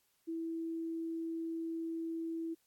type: tone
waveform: sine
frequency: 328.6 Hz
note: E4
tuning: 5 cents flat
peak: -36 dBFS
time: 0.27-2.55 s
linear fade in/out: 20 ms
effects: white hiss -75 dBFS RMS until 2.66 s + AAC 64 kbps